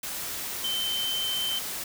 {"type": "tone in noise", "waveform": "sine", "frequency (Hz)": 3091, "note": "G7", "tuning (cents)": -25, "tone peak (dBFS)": -27, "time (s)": [0.64, 1.59], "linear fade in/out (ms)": 5, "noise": "white", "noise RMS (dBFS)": -34, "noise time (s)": [0.03, 1.84], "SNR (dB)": 4, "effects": []}